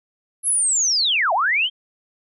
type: linear two-way sweep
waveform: sine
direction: down then up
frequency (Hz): 11160 to 622.3 to 3237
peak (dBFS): -16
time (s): 0.43-1.7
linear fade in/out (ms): 50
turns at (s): 1.33
effects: none